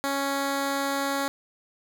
10% pulse tone, 277.2 Hz, C#4, in tune, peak -17 dBFS, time 0.04-1.28 s, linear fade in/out 0 ms, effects none

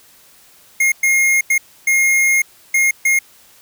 square tone bursts at uneven times, 2141 Hz, C7, 39 cents sharp, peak -12 dBFS, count 6, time 0.8-0.92 / 1.03-1.41 / 1.5-1.58 / 1.87-2.42 / 2.74-2.91 / 3.05-3.19 s, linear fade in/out 5 ms, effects white hiss -48 dBFS RMS until 3.61 s

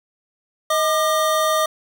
square tone pair together, 629.2 / 1203 Hz, D#5 / D6, +19 / +41 cents, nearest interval major seventh, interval 1122 cents, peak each -20 dBFS, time 0.7-1.66 s, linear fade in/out 5 ms, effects none

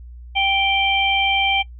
harmonic tone, 784 Hz, G5, in tune, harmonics 1 / 3 / 4, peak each -20 / -20 / -20 dBFS, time 0.35-1.63 s, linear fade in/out 20 ms, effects noise-tail reverb RT60 0.1 s tail -21 dB re dry + added 60 Hz sine -35 dBFS peak until 1.79 s

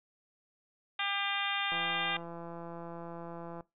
harmonic tone, 399.7 Hz, G4, 34 cents sharp, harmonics 2 / 3 / 4 / 5 / 6 / 7 / 8 / 9, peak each -39 / -39 / -39 / -39 / -39 / -39 / -39 / -39 dBFS, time 0.99-2.17 s, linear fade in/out 5 ms
click train, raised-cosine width 1 ms, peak -31 dBFS, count 320, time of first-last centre 1.72-3.608 s, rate 169 Hz
effects noise-tail reverb RT60 0.2 s tail -20 dB re dry

